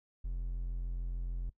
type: tone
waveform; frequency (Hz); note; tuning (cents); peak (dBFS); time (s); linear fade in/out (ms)
triangle; 43.39; F1; -10; -32; 0.24-1.5; 10
effects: noise-tail reverb RT60 0.1 s tail -20 dB re dry